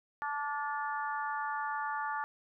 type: harmonic tone with a mistuned harmonic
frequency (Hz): 291.1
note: D4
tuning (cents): -15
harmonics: 3 / 4 / 5 / 6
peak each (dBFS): -36 / -38 / -40 / -42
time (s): 0.22-2.24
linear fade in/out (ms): 0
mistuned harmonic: 5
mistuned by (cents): -24
effects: none